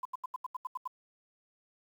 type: tone bursts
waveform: sine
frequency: 1014 Hz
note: B5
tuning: 45 cents sharp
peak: -33 dBFS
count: 9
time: 0.03-0.877 s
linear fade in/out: 5 ms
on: 23 ms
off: 80 ms
effects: 10-bit